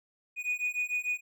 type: beating tone pair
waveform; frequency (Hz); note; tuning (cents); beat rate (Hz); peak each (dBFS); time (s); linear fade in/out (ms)
triangle; 2468 / 2474.7; D#7 / D#7; -15 / -10; 6.7; -31; 0.36-1.21; 50
effects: none